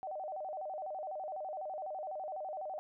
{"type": "tone with vibrato", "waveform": "sine", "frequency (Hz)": 681, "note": "F5", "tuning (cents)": -44, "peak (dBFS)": -38, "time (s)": [0.03, 2.79], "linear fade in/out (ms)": 0, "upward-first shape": "square", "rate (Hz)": 12, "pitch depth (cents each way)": 190, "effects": []}